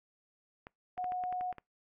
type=clicks; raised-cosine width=0.5 ms; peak=-31 dBFS; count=9; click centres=0.669 / 0.978 / 1.043 / 1.121 / 1.238 / 1.326 / 1.41 / 1.527 / 1.583 s
type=tone; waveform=sine; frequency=729 Hz; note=F#5; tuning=26 cents flat; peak=-33 dBFS; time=0.97-1.53 s; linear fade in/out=20 ms
effects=noise-tail reverb RT60 0.2 s tail -26 dB re dry